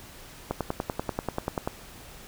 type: click train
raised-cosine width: 1 ms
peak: -13 dBFS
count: 13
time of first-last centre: 0.51-1.675 s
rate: 10.3 Hz
effects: pink hiss -47 dBFS RMS until 2.27 s

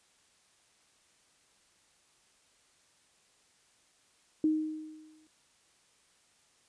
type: tone with exponential decay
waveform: sine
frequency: 311.1 Hz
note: D#4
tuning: in tune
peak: -22 dBFS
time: 4.44-5.27 s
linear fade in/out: 2 ms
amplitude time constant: 180 ms
effects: white hiss -67 dBFS RMS until 6.68 s + resampled to 22050 Hz

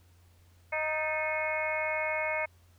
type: harmonic tone with a mistuned harmonic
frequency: 310.8 Hz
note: D#4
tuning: 2 cents flat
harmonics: 2 / 3 / 4 / 5 / 6 / 7 / 8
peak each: -33 / -37 / -42 / -42 / -43 / -32 / -42 dBFS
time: 0.72-2.46 s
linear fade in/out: 10 ms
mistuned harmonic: 6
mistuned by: -85 cents
effects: added 87 Hz sine -58 dBFS peak until 2.78 s + pink hiss -67 dBFS RMS until 2.78 s

